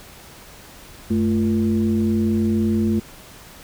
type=tone with frequency modulation; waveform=sine; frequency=219.1 Hz; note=A3; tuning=7 cents flat; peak=-16 dBFS; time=1.1-3 s; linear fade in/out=10 ms; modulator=126 Hz; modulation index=0.83; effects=pink hiss -43 dBFS RMS until 3.63 s